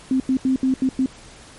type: tone bursts at uneven times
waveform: sine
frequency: 261.6 Hz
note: C4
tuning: in tune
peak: -15 dBFS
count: 6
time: 0.11-0.2 / 0.29-0.37 / 0.45-0.56 / 0.63-0.74 / 0.82-0.89 / 0.99-1.06 s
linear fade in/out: 2 ms
effects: pink hiss -44 dBFS RMS until 1.58 s + MP3 48 kbps